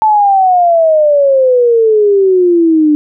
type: exponential sweep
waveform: sine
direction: down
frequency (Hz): 880 to 296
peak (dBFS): -5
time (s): 0.02-2.95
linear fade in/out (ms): 0
effects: none